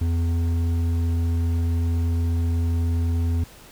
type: tone with hard clipping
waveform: triangle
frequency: 84.1 Hz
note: E2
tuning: 35 cents sharp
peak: -21 dBFS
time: 0.01-3.44 s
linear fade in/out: 5 ms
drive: 11 dB
effects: pink hiss -47 dBFS RMS until 3.71 s